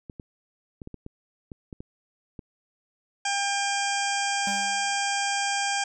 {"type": "clicks", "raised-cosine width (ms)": 3, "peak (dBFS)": -25, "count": 10, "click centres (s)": [0.098, 0.198, 0.818, 0.874, 0.943, 1.064, 1.518, 1.728, 1.805, 2.392]}
{"type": "harmonic tone", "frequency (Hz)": 800, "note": "G5", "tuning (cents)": 35, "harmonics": [1, 2, 3, 4, 6, 7, 8, 9, 10], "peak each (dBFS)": [-28, -31, -33, -34, -36, -36, -37, -38, -38], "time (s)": [3.25, 5.84], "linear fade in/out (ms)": 5}
{"type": "tone with exponential decay", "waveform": "square", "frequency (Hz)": 200.7, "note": "G3", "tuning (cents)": 41, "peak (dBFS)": -32, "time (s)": [4.47, 5.07], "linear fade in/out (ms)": 2, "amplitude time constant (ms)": 130}
{"effects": []}